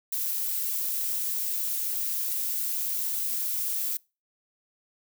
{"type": "noise with amplitude modulation", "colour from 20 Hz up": "violet", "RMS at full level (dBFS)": -27, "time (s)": [0.12, 3.97], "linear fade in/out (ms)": 5, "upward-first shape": "sine", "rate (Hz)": 293, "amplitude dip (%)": 50, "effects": ["noise-tail reverb RT60 0.3 s tail -25 dB re dry"]}